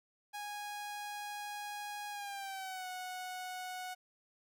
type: tone with pitch glide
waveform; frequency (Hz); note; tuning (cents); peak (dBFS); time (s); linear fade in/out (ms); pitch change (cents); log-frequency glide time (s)
sawtooth; 826 to 735.9; G#5 to F#5; -10 to -10; -37; 0.33-3.95; 20; -200; 2.11-2.87
effects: none